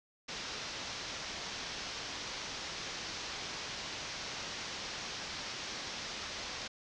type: low-pass noise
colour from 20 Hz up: white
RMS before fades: -42 dBFS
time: 0.28-6.68 s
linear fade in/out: 10 ms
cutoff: 6100 Hz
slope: 48 dB/octave
effects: none